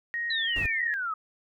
sine tone with vibrato, 1845 Hz, A#6, 18 cents flat, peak -28 dBFS, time 0.14-0.94 s, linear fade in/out 0 ms, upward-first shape square, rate 3 Hz, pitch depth 28 cents each way
sine exponential sweep, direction down, 4076 to 1244.5 Hz, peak -28 dBFS, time 0.3-1.14 s, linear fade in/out 5 ms
brown noise, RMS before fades -34 dBFS, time 0.56-0.66 s, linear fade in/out 0 ms
effects none

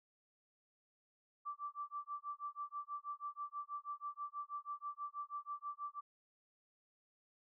sine tone with tremolo, 1167 Hz, D6, 11 cents flat, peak -39 dBFS, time 1.45-6.01 s, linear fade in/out 20 ms, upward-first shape sine, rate 6.2 Hz, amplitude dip 100%, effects none

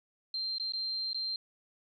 sine tone with dropouts, 4157 Hz, C8, 12 cents flat, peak -32 dBFS, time 0.34-1.36 s, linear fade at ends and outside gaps 2 ms, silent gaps 0.583-0.598 / 0.722-0.735 / 1.132-1.145 s, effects none

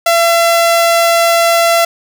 sawtooth tone, 676 Hz, E5, 43 cents sharp, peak -4 dBFS, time 0.06-1.85 s, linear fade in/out 5 ms, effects none

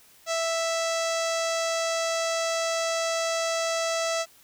sawtooth tone with low-pass filter, 659.3 Hz, E5, in tune, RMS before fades -27 dBFS, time 0.26-4.26 s, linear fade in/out 50 ms, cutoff 6600 Hz, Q 2.6, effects white hiss -56 dBFS RMS until 4.43 s

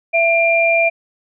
sine tone pair together, 668 / 2386 Hz, E5 / D7, +23 / +27 cents, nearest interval octave + minor seventh, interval 2204 cents, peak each -14 dBFS, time 0.13-0.9 s, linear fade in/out 20 ms, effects none

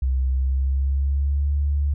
sine tone with pitch glide, 65.1 to 71.82 Hz, C2 to D2, -8 to -38 cents, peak -18 dBFS, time 0.02-1.94 s, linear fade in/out 5 ms, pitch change +170 cents, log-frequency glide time 0.3-1.53 s, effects none

